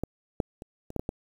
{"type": "clicks", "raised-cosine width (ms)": 2, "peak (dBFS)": [-16, -11, -27, -27, -16, -17, -17], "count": 7, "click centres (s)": [0.036, 0.402, 0.621, 0.904, 0.963, 0.995, 1.091], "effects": ["8-bit"]}